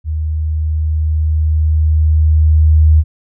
sine tone with level ramp, 77.78 Hz, D#2, in tune, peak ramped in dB -15 to -4 dBFS, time 0.04-3.04 s, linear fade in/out 50 ms, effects none

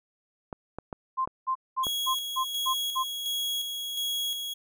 clicks, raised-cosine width 1 ms, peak -21 dBFS, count 5, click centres 0.528 / 0.786 / 0.928 / 1.275 / 1.868 s
sine tone bursts, 1046 Hz, C6, 1 cent flat, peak -24 dBFS, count 7, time 1.17-3.039 s, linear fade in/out 20 ms, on 87 ms, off 210 ms
40% pulse tone with tremolo, 3322 Hz, G#7, in tune, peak -27 dBFS, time 1.83-4.54 s, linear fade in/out 10 ms, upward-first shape square, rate 1.4 Hz, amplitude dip 40%
effects none

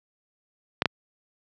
clicks, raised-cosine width 0.3 ms, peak -4 dBFS, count 2, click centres 0.821 / 0.857 s, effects high-pass 100 Hz 12 dB/octave

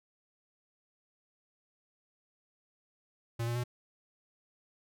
square tone with pitch steps, 116.5 / 118.8 / 122.2 Hz, A#2 / A#2 / B2, -1 / +33 / -18 cents, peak -32 dBFS, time 3.39-3.639 s, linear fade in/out 10 ms, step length 83 ms, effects none

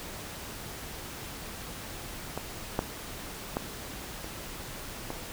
clicks, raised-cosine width 1 ms, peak -18 / -12 / -14 / -26 / -20 dBFS, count 5, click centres 2.376 / 2.791 / 3.569 / 4.244 / 5.104 s, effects pink hiss -41 dBFS RMS until 5.32 s

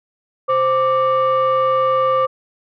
sine tone pair together, 523.3 / 1174.8 Hz, C5 / D6, 0 / 0 cents, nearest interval octave + major second, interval 1400 cents, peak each -14 dBFS, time 0.48-2.27 s, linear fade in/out 20 ms, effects tanh soft clip ceiling -10 dBFS

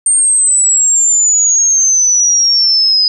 sine exponential sweep, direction down, 8760 to 4978 Hz, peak -7 dBFS, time 0.06-3.08 s, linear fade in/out 2 ms, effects none

